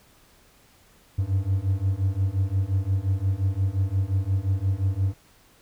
triangle beating tone pair, 93.4 / 99.1 Hz, F#2 / G2, +17 / +19 cents, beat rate 5.7 Hz, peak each -23 / -22 dBFS, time 1.18-5.14 s, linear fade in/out 10 ms, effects pink hiss -57 dBFS RMS until 5.61 s

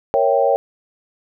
sine chord, A# diminished seventh, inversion none, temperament equal, 466.2 / 554.4 / 659.3 / 784 Hz, A#4 / C#5 / E5 / G5, 0 / 0 / 0 / 0 cents, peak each -19 / -16 / -21 / -19 dBFS, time 0.14-0.56 s, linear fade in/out 0 ms, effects none

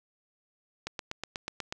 click train, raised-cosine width 0.2 ms, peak -17 dBFS, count 8, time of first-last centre 0.87-1.725 s, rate 8.19 Hz, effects none

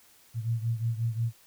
sine beating tone pair, 113.7 / 119.3 Hz, A#2 / A#2, -43 / +41 cents, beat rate 5.6 Hz, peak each -28 / -32 dBFS, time 0.34-1.33 s, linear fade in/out 50 ms, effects white hiss -59 dBFS RMS until 1.46 s

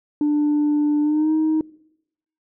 sine tone with pitch glide, 296.1 to 313.7 Hz, D4 to D#4, +14 to +14 cents, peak -14 dBFS, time 0.21-1.61 s, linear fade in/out 2 ms, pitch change +100 cents, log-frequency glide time 1.01-1.32 s, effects noise-tail reverb RT60 0.8 s tail -23 dB re dry + tanh soft clip ceiling -14 dBFS

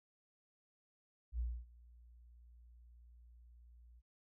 sine tone with ADSR envelope, 59.2 Hz, A#1, 27 cents sharp, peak -34 dBFS, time 1.32-4.02 s, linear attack 73 ms, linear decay 260 ms, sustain -24 dB, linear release 37 ms, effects none

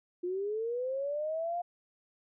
sine linear sweep, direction up, 348.4 to 710 Hz, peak -31 dBFS, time 0.23-1.62 s, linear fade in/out 10 ms, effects none

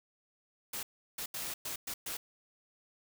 white noise bursts at uneven times, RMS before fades -39 dBFS, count 6, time 0.73-0.83 / 1.18-1.26 / 1.34-1.54 / 1.65-1.76 / 1.87-1.94 / 2.06-2.17 s, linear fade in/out 5 ms, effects none

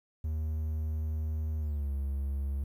triangle tone with pitch glide, 77.78 to 69.29 Hz, D#2 to C#2, 0 to 0 cents, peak -28 dBFS, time 0.24-2.64 s, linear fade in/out 5 ms, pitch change -200 cents, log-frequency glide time 1.57-1.92 s, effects 11-bit

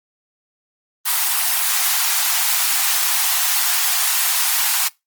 white high-pass noise, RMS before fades -18 dBFS, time 1.05-4.89 s, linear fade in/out 20 ms, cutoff 700 Hz, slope 96 dB/octave, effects noise-tail reverb RT60 0.2 s tail -23 dB re dry + Opus 24 kbps

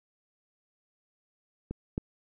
clicks, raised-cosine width 3 ms, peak -22 / -17 dBFS, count 2, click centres 1.71 / 1.979 s, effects none

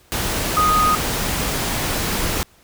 sine tone in noise, 1244.5 Hz, D#6, in tune, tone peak -14 dBFS, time 0.57-0.95 s, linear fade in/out 0 ms, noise pink, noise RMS -22 dBFS, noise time 0.12-2.43 s, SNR +5 dB, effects pink hiss -53 dBFS RMS until 2.63 s

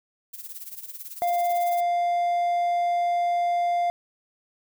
violet noise with tremolo, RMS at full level -36 dBFS, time 0.33-1.81 s, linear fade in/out 10 ms, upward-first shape sine, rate 18 Hz, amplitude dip 75%
triangle tone, 698.5 Hz, F5, in tune, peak -19 dBFS, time 1.22-3.9 s, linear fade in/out 0 ms
effects none

